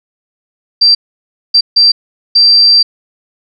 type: tone bursts at uneven times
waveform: sine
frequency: 4699 Hz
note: D8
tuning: in tune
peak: -3 dBFS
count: 4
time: 0.81-0.95 / 1.54-1.61 / 1.76-1.92 / 2.35-2.83 s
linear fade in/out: 10 ms
effects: none